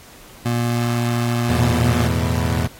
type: tone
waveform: 25% pulse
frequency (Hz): 119.1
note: A#2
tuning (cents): +38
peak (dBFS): -14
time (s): 0.45-2.08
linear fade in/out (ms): 10
type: chord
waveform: 30% pulse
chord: E suspended fourth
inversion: none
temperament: equal with one note detuned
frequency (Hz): 82.41 / 109.05 / 123.47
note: E2 / A2 / B2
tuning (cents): 0 / -15 / 0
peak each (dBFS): -18 / -21 / -20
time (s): 1.48-2.68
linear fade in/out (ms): 20
effects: pink hiss -44 dBFS RMS until 2.79 s + AAC 48 kbps